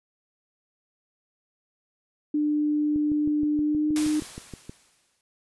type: tone with pitch glide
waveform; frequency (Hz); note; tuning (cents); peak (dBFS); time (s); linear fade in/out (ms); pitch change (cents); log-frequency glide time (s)
sine; 298.6 to 304.3; D4 to D#4; +29 to -38; -21; 2.34-4.2; 5; +33; 3.6-3.91
type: click train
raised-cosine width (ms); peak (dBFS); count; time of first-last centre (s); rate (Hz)
3; -24; 12; 2.96-4.695; 6.34
type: noise with exponential decay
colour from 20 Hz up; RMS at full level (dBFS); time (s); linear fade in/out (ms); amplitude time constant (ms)
white; -31; 3.96-5.21; 1; 270
effects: resampled to 24000 Hz